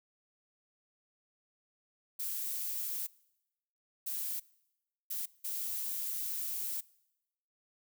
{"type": "noise bursts at uneven times", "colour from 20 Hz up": "violet", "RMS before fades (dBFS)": -37, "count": 4, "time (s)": [[2.19, 3.07], [4.06, 4.4], [5.1, 5.26], [5.44, 6.81]], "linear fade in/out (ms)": 10, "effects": ["noise-tail reverb RT60 0.9 s tail -23 dB re dry"]}